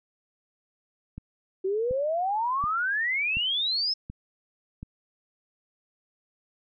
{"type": "click train", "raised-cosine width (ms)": 5, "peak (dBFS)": -25, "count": 6, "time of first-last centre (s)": [1.18, 4.83], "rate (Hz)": 1.37}
{"type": "exponential sweep", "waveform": "sine", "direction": "up", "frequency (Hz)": [370, 5300], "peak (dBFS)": -24, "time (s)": [1.64, 3.94], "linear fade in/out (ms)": 10}
{"effects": []}